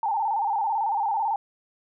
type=tone with vibrato; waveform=sine; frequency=852 Hz; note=G#5; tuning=44 cents sharp; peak=-22 dBFS; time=0.03-1.36 s; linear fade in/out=2 ms; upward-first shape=square; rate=18 Hz; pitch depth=91 cents each way; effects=none